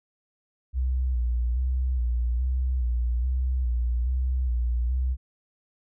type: tone with vibrato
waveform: sine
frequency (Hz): 61.74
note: B1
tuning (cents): 0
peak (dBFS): -22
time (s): 0.73-5.17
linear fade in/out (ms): 50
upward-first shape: square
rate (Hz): 1.2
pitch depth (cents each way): 55
effects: none

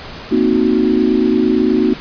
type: chord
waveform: sine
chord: C half-diminished seventh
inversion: third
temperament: equal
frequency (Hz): 233.1 / 261.6 / 311.1 / 370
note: Bb3 / C4 / Eb4 / Gb4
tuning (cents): 0 / 0 / 0 / 0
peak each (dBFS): -16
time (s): 0.31-1.94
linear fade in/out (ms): 10
effects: pink hiss -31 dBFS RMS until 2 s + resampled to 11025 Hz

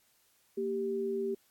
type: tone pair together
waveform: sine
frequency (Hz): 231.9 / 392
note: A#3 / G4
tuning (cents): -9 / 0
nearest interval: major sixth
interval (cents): 909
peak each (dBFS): -38 / -31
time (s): 0.57-1.35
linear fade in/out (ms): 10
effects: white hiss -69 dBFS RMS until 1.5 s + AAC 64 kbps

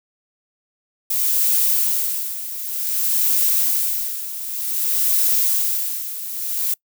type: noise with tremolo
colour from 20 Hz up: violet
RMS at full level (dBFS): -17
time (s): 1.1-6.74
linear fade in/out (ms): 5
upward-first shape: sine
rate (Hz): 0.54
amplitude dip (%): 75
effects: noise-tail reverb RT60 0.1 s tail -25 dB re dry

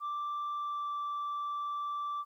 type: tone with pitch glide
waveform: sine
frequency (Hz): 1174.7 to 1167.3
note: D6 to D6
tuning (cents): 0 to -11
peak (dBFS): -31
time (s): 0-2.25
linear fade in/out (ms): 50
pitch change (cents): -11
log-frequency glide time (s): 0.53-0.92
effects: tanh soft clip ceiling -32 dBFS + 12-bit

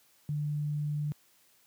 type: tone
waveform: sine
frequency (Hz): 148.3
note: D3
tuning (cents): +17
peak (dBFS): -29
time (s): 0.29-1.12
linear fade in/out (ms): 0
effects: white hiss -65 dBFS RMS until 1.66 s + high-pass 80 Hz 12 dB/octave

